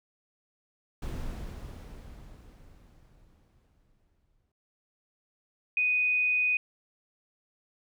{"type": "noise with exponential decay", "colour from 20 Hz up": "brown", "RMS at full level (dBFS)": -34, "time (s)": [1.02, 4.52], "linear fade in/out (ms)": 5, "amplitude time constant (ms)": 760}
{"type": "tone", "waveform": "sine", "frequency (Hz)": 2489, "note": "D#7", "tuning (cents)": 0, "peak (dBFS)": -23, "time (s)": [5.77, 6.57], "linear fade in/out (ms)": 2}
{"effects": []}